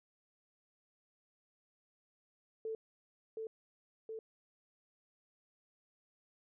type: tone with echo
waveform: sine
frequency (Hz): 443.2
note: A4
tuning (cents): +13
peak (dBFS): -37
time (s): 2.65-2.75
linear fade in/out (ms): 2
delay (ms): 720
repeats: 2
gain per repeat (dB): -2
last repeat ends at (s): 4.19
effects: none